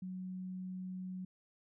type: tone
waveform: sine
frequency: 185 Hz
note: F#3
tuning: in tune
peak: -40 dBFS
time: 0.02-1.25 s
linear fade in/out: 5 ms
effects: none